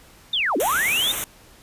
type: linear two-way sweep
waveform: sine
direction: down then up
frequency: 3729 to 246.9 to 3729 Hz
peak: -19 dBFS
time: 0.33-1.12 s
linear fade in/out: 5 ms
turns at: 0.57 s
type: band-stop noise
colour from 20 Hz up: white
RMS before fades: -26 dBFS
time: 0.6-1.24 s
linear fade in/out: 0 ms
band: 3800 to 5800 Hz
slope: 96 dB/octave
effects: pink hiss -50 dBFS RMS until 1.62 s + resampled to 32000 Hz